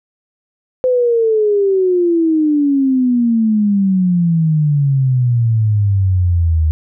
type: exponential sweep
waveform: sine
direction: down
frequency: 514 to 77 Hz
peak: -10 dBFS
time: 0.84-6.71 s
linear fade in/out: 0 ms
effects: none